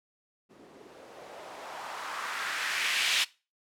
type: noise with low-pass filter sweep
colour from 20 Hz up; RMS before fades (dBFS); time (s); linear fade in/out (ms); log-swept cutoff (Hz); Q
violet; -34; 0.49-3.25; 20; 280 to 3000; 1.8
effects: noise-tail reverb RT60 0.3 s tail -21 dB re dry